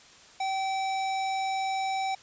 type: tone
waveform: square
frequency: 770 Hz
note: G5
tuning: 31 cents flat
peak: -28 dBFS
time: 0.4-2.15 s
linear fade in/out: 5 ms
effects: white hiss -53 dBFS RMS until 2.22 s + resampled to 16000 Hz